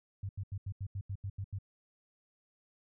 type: tone bursts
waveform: sine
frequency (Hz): 98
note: G2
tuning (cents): 0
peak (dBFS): -35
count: 10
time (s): 0.23-1.587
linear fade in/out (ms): 5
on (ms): 61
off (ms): 83
effects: none